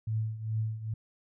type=tone with tremolo; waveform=sine; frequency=110 Hz; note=A2; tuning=in tune; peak=-26 dBFS; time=0.07-0.94 s; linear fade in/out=5 ms; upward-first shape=triangle; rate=2.4 Hz; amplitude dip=80%; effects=none